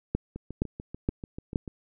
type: two click trains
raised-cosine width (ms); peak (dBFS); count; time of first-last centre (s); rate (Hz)
3; -12 / -24; 4 / 10; 0.15-1.558 / 0.36-1.678; 2.13 / 6.83
effects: none